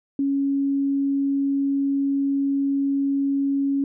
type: tone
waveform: sine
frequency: 277.2 Hz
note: C#4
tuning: in tune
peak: -19 dBFS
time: 0.19-3.84 s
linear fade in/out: 2 ms
effects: none